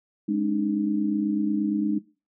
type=chord; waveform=sine; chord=Ab suspended fourth; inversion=none; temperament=equal with one note detuned; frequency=207.7 / 277.2 / 305.6 Hz; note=Ab3 / Db4 / Eb4; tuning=0 / 0 / -31 cents; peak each=-25 / -31 / -25 dBFS; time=0.28-1.99 s; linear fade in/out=10 ms; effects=noise-tail reverb RT60 0.3 s tail -18 dB re dry